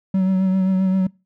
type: tone with vibrato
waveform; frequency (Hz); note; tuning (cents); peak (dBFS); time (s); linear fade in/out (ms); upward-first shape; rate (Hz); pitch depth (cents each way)
triangle; 188.8; F#3; +35; -13; 0.14-1.07; 5; triangle; 7.6; 31
effects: noise-tail reverb RT60 0.3 s tail -25 dB re dry